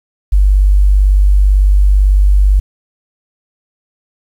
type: tone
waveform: sine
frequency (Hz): 49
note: G1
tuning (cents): 0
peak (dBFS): -5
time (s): 0.32-2.6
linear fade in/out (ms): 10
effects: 7-bit